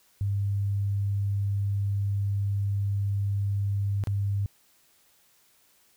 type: tone with dropouts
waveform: sine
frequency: 100 Hz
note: G2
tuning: 35 cents sharp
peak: -24 dBFS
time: 0.21-4.46 s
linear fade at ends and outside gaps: 0 ms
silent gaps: 4.038-4.072 s
effects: white hiss -63 dBFS RMS until 5.96 s